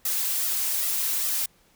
blue noise with flanger, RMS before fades -26 dBFS, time 0.05-1.46 s, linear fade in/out 5 ms, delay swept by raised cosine 1.5 to 3.9 ms, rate 2.5 Hz, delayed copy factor +0.65, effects pink hiss -61 dBFS RMS until 1.75 s

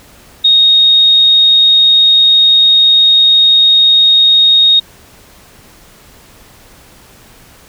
sine tone, 3729 Hz, A#7, in tune, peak -4 dBFS, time 0.44-4.8 s, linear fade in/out 10 ms, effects pink hiss -41 dBFS RMS until 7.68 s

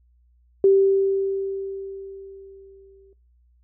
sine tone with exponential decay, 390 Hz, G4, 9 cents flat, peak -11 dBFS, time 0.64-3.13 s, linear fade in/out 2 ms, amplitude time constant 540 ms, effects noise-tail reverb RT60 0.3 s tail -20 dB re dry + added 60 Hz sine -56 dBFS peak until 3.63 s

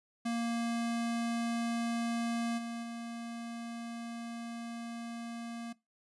square tone with level steps, 233.1 Hz, A#3, in tune, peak -32 / -38 / -40 dBFS, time 0.25-5.73 s, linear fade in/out 10 ms, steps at 2.57 / 2.82 s, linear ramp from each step 20 ms, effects noise-tail reverb RT60 0.2 s tail -19 dB re dry + resampled to 24000 Hz

